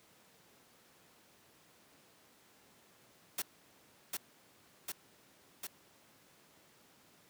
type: noise with echo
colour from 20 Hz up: white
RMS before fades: -36 dBFS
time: 3.38-3.42 s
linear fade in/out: 5 ms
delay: 750 ms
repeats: 3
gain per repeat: -2 dB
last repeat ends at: 5.67 s
effects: pink hiss -64 dBFS RMS until 7.29 s + high-pass 150 Hz 12 dB/octave